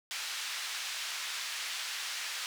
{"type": "band-pass noise", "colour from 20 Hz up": "white", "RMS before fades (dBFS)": -38, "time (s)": [0.11, 2.46], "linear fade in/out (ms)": 0, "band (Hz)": [1400, 4900], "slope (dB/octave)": 12, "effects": []}